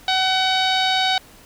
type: tone with low-pass filter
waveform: sawtooth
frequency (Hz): 754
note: F#5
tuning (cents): +32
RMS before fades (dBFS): -19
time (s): 0.08-1.18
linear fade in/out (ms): 2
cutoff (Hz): 4000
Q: 4.8
effects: pink hiss -47 dBFS RMS until 1.45 s